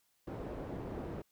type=low-pass noise; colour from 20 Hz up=white; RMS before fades=-42 dBFS; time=0.27-1.22 s; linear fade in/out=5 ms; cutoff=430 Hz; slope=12 dB/octave; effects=white hiss -75 dBFS RMS until 1.31 s